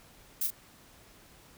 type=noise with echo; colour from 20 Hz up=violet; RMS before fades=-30 dBFS; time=0.41-0.47 s; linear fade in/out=5 ms; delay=35 ms; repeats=1; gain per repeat=-5 dB; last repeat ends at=0.505 s; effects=pink hiss -57 dBFS RMS until 1.57 s